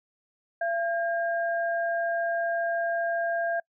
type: tone pair together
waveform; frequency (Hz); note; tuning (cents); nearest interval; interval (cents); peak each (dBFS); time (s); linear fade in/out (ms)
sine; 678.2 / 1613; E5 / G6; +49 / +49; octave + minor third; 1500; -26 / -31; 0.61-3.6; 5
effects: noise-tail reverb RT60 0.1 s tail -26 dB re dry